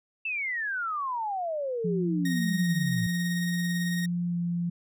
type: exponential sweep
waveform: sine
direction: down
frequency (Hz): 2694 to 109.9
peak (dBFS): -28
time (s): 0.25-3.07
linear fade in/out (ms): 5
type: tone with pitch glide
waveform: sine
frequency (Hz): 174.61 to 172.9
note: F3 to F3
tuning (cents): 0 to -17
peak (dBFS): -26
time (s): 1.84-4.7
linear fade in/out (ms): 10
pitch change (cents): -17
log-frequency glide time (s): 4.27-4.37
type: tone with tremolo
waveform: sawtooth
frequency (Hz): 1864.7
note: A#6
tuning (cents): 0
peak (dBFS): -28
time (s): 2.25-4.06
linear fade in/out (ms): 5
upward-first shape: triangle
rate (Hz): 18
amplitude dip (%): 40
effects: none